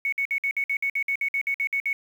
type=tone bursts; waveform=sine; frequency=2217 Hz; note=C#7; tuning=in tune; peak=-22 dBFS; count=15; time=0.05-1.93 s; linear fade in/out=2 ms; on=74 ms; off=55 ms; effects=8-bit